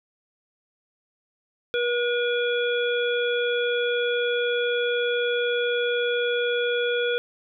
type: harmonic tone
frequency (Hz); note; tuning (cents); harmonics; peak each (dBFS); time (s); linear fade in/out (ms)
482; B4; -42; 1 / 3 / 5 / 7; -23 / -28 / -34 / -31; 1.74-7.18; 0
effects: none